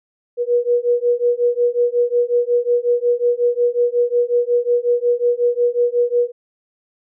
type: beating tone pair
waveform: sine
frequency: 480 / 485.5 Hz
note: B4 / B4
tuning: -49 / -30 cents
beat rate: 5.5 Hz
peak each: -17 dBFS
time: 0.37-6.32 s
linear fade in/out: 50 ms
effects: none